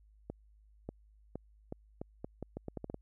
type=accelerating click train; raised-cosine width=2 ms; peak=-26 dBFS; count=13; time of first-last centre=0.3-2.944 s; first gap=590 ms; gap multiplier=0.79; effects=added 52 Hz sine -60 dBFS peak until 3.01 s